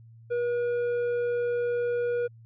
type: tone with tanh clipping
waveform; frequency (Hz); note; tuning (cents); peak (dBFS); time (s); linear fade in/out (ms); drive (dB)
sine; 481.2; B4; -45; -26; 0.3-2.28; 20; 7
effects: added 114 Hz sine -48 dBFS peak until 2.45 s